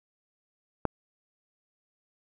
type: click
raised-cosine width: 1 ms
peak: -11 dBFS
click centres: 0.853 s
effects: none